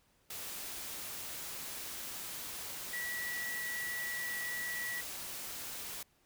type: tone in noise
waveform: sine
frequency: 1942 Hz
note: B6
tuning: 30 cents flat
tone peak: -37 dBFS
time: 2.93-5.01 s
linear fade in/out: 5 ms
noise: white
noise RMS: -43 dBFS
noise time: 0.3-6.03 s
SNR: +3 dB
effects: pink hiss -71 dBFS RMS until 6.25 s